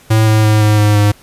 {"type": "tone with pitch steps", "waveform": "square", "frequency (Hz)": [110, 108.67, 107.36, 106.07, 104.79, 103.53], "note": ["A2", "A2", "A2", "G#2", "G#2", "G#2"], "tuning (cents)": [0, -21, -42, 37, 16, -5], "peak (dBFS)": -8, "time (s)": [0.1, 1.12], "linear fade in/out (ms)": 10, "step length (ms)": 170, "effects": ["pink hiss -44 dBFS RMS until 1.22 s", "resampled to 32000 Hz"]}